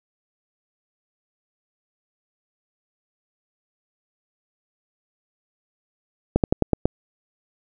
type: slowing click train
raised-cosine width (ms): 2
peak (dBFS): -3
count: 6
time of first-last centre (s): 6.36-6.856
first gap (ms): 78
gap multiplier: 1.12
effects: none